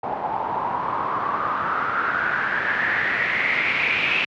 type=noise with low-pass filter sweep; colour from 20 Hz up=white; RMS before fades=-23 dBFS; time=0.03-4.25 s; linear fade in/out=5 ms; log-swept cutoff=800 to 2600 Hz; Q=6.6; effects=high-pass 100 Hz 12 dB/octave + low-pass 4000 Hz 12 dB/octave